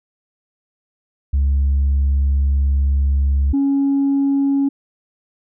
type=tone pair in turn; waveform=sine; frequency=69.3 / 277.2 Hz; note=C#2 / C#4; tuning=0 / 0 cents; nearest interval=2 octaves; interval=2400 cents; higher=second; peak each=-11 / -12 dBFS; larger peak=first; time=1.33-3.53 / 3.53-4.69 s; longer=first; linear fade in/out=10 ms; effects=tanh soft clip ceiling -11 dBFS